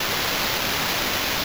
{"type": "noise with sample-and-hold", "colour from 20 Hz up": "white", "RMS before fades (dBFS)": -24, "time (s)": [0, 1.44], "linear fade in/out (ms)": 5, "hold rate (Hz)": 8820, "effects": []}